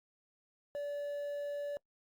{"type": "tone with quantisation", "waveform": "triangle", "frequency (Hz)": 577, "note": "D5", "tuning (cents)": -31, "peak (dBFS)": -34, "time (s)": [0.75, 1.77], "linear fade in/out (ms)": 0, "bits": 10, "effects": ["noise-tail reverb RT60 0.1 s tail -24 dB re dry", "Opus 48 kbps"]}